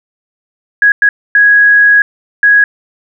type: tone bursts at uneven times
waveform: sine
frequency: 1661.2 Hz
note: G#6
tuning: in tune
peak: -3 dBFS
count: 4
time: 0.82-0.92 / 1.02-1.09 / 1.35-2.02 / 2.43-2.64 s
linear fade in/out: 2 ms
effects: none